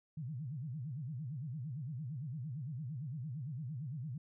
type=tone with vibrato; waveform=sine; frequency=138.2 Hz; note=C#3; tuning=5 cents flat; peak=-39 dBFS; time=0.17-4.18 s; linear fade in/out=5 ms; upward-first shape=sine; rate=8.8 Hz; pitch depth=290 cents each way; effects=none